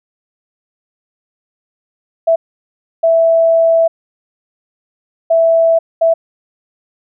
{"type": "tone bursts at uneven times", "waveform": "sine", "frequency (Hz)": 659.3, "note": "E5", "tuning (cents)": 0, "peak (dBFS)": -7, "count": 4, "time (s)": [[2.27, 2.36], [3.03, 3.88], [5.3, 5.79], [6.01, 6.14]], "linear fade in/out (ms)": 10, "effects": []}